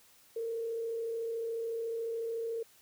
sine tone with frequency modulation, 457.8 Hz, A#4, 31 cents flat, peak -33 dBFS, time 0.36-2.63 s, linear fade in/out 5 ms, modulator 33.9 Hz, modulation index 0.28, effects white hiss -62 dBFS RMS until 2.81 s

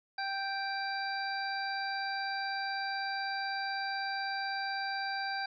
harmonic tone, 784 Hz, G5, in tune, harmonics 1 / 2 / 3 / 5 / 6, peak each -36 / -37 / -45 / -49 / -41 dBFS, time 0.18-5.46 s, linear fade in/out 5 ms, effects none

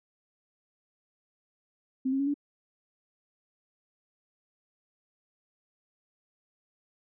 sine tone with pitch steps, 261.6 / 270 / 278.8 / 287.8 Hz, C4 / C#4 / C#4 / D4, 0 / -45 / +10 / -35 cents, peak -25 dBFS, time 2.05-2.342 s, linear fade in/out 10 ms, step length 73 ms, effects none

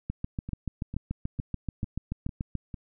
two click trains, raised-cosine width 5 ms, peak -18 / -24 dBFS, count 18 / 6, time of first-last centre 0.1-2.553 / 0.49-2.742 s, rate 6.93 / 2.22 Hz, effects none

